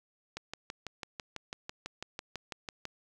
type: click train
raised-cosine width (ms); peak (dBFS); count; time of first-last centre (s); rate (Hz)
0.2; -21; 16; 0.37-2.853; 6.04
effects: none